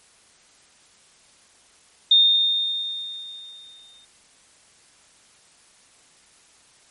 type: tone with exponential decay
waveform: sine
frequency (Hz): 3652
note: A#7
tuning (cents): -36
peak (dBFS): -10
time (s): 2.11-4.05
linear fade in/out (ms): 5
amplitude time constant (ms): 420
effects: white hiss -55 dBFS RMS until 6.9 s + MP3 48 kbps